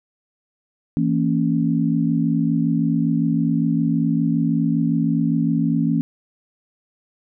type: chord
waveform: sine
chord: A# diminished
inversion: second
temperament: equal with one note detuned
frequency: 164.81 / 230.1 / 277.2 Hz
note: E3 / A#3 / C#4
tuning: 0 / -22 / 0 cents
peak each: -20 / -21 / -21 dBFS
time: 0.97-6.01 s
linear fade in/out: 0 ms
effects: none